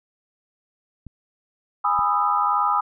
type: clicks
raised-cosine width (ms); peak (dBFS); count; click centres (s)
5; -26; 2; 1.067 / 1.991
type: chord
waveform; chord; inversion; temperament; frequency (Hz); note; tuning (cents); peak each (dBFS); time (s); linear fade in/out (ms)
sine; E major seventh; first; just; 824.1 / 988.9 / 1236.1 / 1318.5; G#5 / B5 / D#6 / E6; -14 / +2 / -12 / 0; -24 / -24 / -21 / -26; 1.84-2.81; 10
effects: none